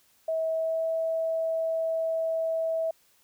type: tone with pitch glide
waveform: sine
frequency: 645 to 650.6 Hz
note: E5 to E5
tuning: -38 to -23 cents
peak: -25 dBFS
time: 0.28-2.91 s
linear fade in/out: 5 ms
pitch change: +15 cents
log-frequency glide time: 0.51-0.84 s
effects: white hiss -64 dBFS RMS until 3.23 s